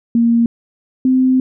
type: tone pair in turn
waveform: sine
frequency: 233.1 / 258.4 Hz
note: A#3 / C4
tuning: 0 / -21 cents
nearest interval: major second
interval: 179 cents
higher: second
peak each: -9 dBFS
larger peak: neither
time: 0.15-0.46 / 1.05-1.4 s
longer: second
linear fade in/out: 2 ms
effects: none